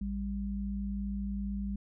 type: tone pair together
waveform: sine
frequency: 56.38 / 199 Hz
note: A1 / G3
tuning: +43 / +26 cents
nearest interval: octave + minor seventh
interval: 2183 cents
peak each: -36 / -34 dBFS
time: 0.01-1.76 s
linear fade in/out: 5 ms
effects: none